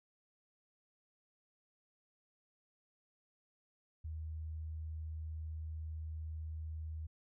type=tone; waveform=sine; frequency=78.9 Hz; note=D#2; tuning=25 cents sharp; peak=-40 dBFS; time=4.04-7.07 s; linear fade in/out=10 ms; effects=none